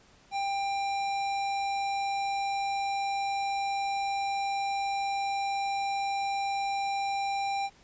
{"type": "tone with hard clipping", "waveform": "sine", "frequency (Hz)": 793, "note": "G5", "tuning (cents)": 20, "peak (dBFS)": -30, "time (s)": [0.31, 7.7], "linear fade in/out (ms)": 50, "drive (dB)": 17, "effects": ["pink hiss -59 dBFS RMS until 7.83 s", "resampled to 16000 Hz"]}